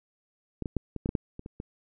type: clicks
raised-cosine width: 3 ms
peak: -19 / -19 / -14 / -21 / -17 / -15 / -13 / -26 / -26 / -23 dBFS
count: 10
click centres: 0.623 / 0.658 / 0.767 / 0.963 / 1.059 / 1.091 / 1.152 / 1.394 / 1.461 / 1.601 s
effects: none